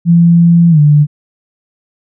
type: tone with pitch glide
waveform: sine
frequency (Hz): 170 to 147.99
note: F3 to D3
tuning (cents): -46 to +14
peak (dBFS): -3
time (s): 0.05-1.07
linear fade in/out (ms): 50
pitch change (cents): -240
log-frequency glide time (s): 0.7-0.79
effects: none